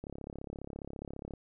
click train, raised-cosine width 2 ms, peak -28 dBFS, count 46, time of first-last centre 0.04-1.337 s, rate 34.7 Hz, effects none

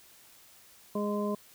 harmonic tone, 206.7 Hz, G#3, 8 cents flat, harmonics 1 / 2 / 3 / 5, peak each -31 / -34 / -36 / -38 dBFS, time 0.95-1.35 s, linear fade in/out 5 ms, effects white hiss -57 dBFS RMS until 1.54 s

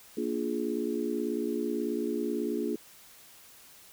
sine chord, Bb dominant seventh, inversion none, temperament just, 233.1 / 291.4 / 349.6 / 419.5 Hz, Bb3 / D4 / F4 / Ab4, 0 / -13 / +2 / +17 cents, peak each -34 dBFS, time 0.17-2.76 s, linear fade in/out 5 ms, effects white hiss -54 dBFS RMS until 3.92 s

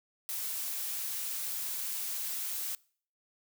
blue noise, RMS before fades -36 dBFS, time 0.29-2.75 s, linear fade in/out 0 ms, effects noise-tail reverb RT60 0.5 s tail -24 dB re dry

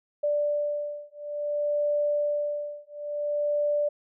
sine beating tone pair, 587.3 / 587.87 Hz, D5 / D5, 0 / +2 cents, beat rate 0.57 Hz, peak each -28 / -28 dBFS, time 0.23-3.89 s, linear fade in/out 10 ms, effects none

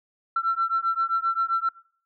sine beating tone pair, 1344 / 1351.6 Hz, E6 / E6, +33 / +43 cents, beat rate 7.6 Hz, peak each -24 dBFS, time 0.36-1.69 s, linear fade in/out 5 ms, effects noise-tail reverb RT60 0.6 s tail -24 dB re dry + tanh soft clip ceiling -15 dBFS

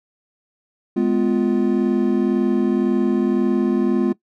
triangle chord, F diminished, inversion first, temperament just, 209.5 / 251.4 / 349.2 Hz, Ab3 / Cb4 / F4, +15 / +31 / 0 cents, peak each -18 dBFS, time 0.96-4.13 s, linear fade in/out 10 ms, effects noise-tail reverb RT60 0.1 s tail -19 dB re dry

